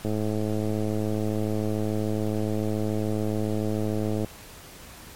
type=click train; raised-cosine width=2 ms; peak=-15 dBFS; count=450; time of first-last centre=0.05-4.246 s; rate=107 Hz; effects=pink hiss -45 dBFS RMS until 5.15 s + MP3 64 kbps